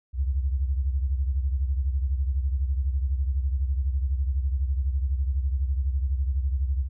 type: beating tone pair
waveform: sine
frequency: 65.8 / 77.8 Hz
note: C2 / D#2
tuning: +10 / 0 cents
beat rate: 12 Hz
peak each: -23 / -30 dBFS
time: 0.13-6.89 s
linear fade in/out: 50 ms
effects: none